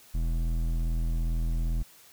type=tone with hard clipping; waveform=sine; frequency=41.2 Hz; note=E1; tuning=in tune; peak=-27 dBFS; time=0.14-1.83 s; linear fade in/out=10 ms; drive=11 dB; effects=white hiss -55 dBFS RMS until 2.12 s